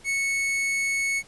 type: tone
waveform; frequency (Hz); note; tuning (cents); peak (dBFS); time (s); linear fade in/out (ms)
45% pulse; 2208; C#7; -7; -23; 0.04-1.23; 50
effects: pink hiss -52 dBFS RMS until 1.27 s + resampled to 24000 Hz